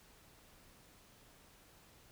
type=silence; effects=pink hiss -63 dBFS RMS until 2.11 s